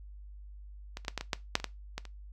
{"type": "clicks", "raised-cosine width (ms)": 0.2, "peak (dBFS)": [-21, -30, -14, -15, -19, -11, -7, -25, -15, -18, -29], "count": 11, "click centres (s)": [0.971, 1.049, 1.082, 1.177, 1.21, 1.332, 1.554, 1.6, 1.643, 1.98, 2.053], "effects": ["noise-tail reverb RT60 0.2 s tail -19 dB re dry", "added 50 Hz sine -45 dBFS peak until 2.32 s"]}